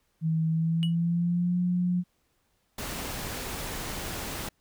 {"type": "tone with pitch glide", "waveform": "sine", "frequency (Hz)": [160.8, 178.42], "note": ["E3", "F3"], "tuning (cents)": [-43, 37], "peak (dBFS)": -23, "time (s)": [0.21, 2.04], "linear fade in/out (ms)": 50, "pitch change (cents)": 180, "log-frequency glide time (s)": [0.49, 1.58]}
{"type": "tone with exponential decay", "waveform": "triangle", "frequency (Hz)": 2928, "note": "F#7", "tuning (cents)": -19, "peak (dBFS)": -27, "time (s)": [0.83, 0.95], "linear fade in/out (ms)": 0, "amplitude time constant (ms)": 26}
{"type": "noise", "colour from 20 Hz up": "pink", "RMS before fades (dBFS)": -35, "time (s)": [2.78, 4.49], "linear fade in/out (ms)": 5}
{"effects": ["pink hiss -72 dBFS RMS until 4.6 s"]}